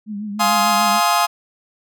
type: tone with vibrato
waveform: sine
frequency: 207.7 Hz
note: G#3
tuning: in tune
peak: -24 dBFS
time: 0.06-1.01 s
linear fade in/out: 50 ms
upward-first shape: triangle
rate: 6.8 Hz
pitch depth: 75 cents each way
type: chord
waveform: 40% pulse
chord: F minor seventh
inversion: none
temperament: just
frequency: 698.5 / 838.1 / 1047.7 / 1257.2 Hz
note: F5 / Ab5 / C6 / Eb6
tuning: 0 / +16 / +2 / +18 cents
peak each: -19 dBFS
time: 0.39-1.27 s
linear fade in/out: 20 ms
effects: none